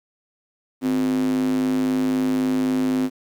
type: tone with high-pass filter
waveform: square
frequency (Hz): 51.91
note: G#1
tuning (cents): 0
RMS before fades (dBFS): -21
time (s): 0.81-3.1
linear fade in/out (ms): 50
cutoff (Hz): 270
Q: 7.4
effects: 9-bit